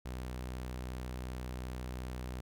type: tone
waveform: sawtooth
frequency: 62.7 Hz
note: B1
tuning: 27 cents sharp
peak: -35 dBFS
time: 0.05-2.41 s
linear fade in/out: 10 ms
effects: none